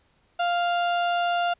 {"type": "tone", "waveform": "35% pulse", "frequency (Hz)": 698.5, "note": "F5", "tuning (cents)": 0, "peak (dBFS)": -20, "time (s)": [0.39, 1.54], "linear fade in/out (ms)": 10, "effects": ["pink hiss -65 dBFS RMS until 1.59 s", "resampled to 8000 Hz"]}